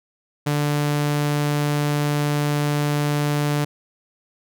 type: tone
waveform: sawtooth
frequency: 146.83 Hz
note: D3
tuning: in tune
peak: -15 dBFS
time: 0.46-3.65 s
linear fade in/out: 10 ms
effects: none